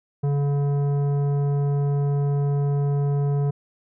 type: tone with tanh clipping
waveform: sine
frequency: 142.4 Hz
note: C#3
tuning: 47 cents sharp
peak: -21 dBFS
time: 0.23-3.51 s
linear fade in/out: 10 ms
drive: 12 dB
effects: none